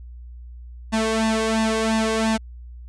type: tone with flanger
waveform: sawtooth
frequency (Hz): 221.5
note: A3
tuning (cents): +12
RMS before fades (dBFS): -21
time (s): 0.92-2.38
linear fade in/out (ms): 20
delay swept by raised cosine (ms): 1.1 to 1.91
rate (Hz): 2.9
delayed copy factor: +0.8
effects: added 60 Hz sine -36 dBFS peak until 2.88 s + resampled to 22050 Hz